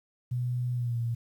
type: tone with pitch glide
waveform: sine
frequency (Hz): 123.47 to 117.22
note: B2 to A#2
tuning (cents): 0 to +10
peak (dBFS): -27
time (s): 0.31-1.15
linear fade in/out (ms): 10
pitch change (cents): -90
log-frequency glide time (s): 0.73-0.99
effects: 10-bit